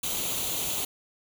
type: noise with comb filter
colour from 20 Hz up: white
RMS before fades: -30 dBFS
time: 0.03-0.85 s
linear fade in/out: 5 ms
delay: 0.29 ms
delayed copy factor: +0.65
effects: none